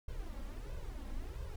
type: noise with flanger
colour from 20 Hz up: brown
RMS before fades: -42 dBFS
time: 0.08-1.56 s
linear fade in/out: 5 ms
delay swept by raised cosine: 1.9 to 3.7 ms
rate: 1.5 Hz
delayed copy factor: +0.9
effects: none